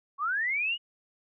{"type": "linear sweep", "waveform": "sine", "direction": "up", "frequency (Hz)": [1077, 2949], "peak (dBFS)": -26, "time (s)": [0.18, 0.78], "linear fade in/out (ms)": 50, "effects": []}